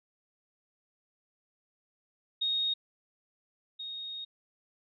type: tone pair in turn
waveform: sine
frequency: 3729 / 3729 Hz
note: A#7 / A#7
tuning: 0 / 0 cents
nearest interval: unison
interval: 0 cents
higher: neither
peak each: -27 / -37 dBFS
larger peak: first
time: 2.41-2.74 / 3.79-4.25 s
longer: second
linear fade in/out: 10 ms
effects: none